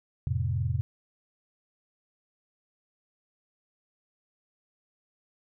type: chord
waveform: sine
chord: F major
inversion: none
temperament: equal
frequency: 87.31 / 110 / 130.81 Hz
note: F2 / A2 / C3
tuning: 0 / 0 / 0 cents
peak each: -30 dBFS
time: 0.27-0.81 s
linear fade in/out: 0 ms
effects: none